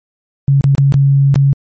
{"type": "tone with dropouts", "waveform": "sine", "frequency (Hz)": 138.59, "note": "C#3", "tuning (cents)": 0, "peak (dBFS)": -6, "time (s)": [0.48, 1.53], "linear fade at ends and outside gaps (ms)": 0, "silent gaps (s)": [[0.61, 0.641], [0.751, 0.781], [0.923, 0.941], [1.343, 1.358]], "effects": ["MP3 32 kbps"]}